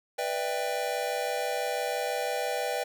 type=chord; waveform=square; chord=E minor seventh; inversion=second; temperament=just; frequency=494.4 / 593.3 / 659.3 / 791.1 Hz; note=B4 / D5 / E5 / G5; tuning=+2 / +18 / 0 / +16 cents; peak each=-34 / -35 / -37 / -34 dBFS; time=0.18-2.84 s; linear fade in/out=10 ms; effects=none